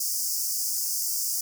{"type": "high-pass noise", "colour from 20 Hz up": "pink", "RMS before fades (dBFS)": -28, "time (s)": [0, 1.41], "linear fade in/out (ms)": 5, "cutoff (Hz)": 4900, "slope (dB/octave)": 96, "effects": []}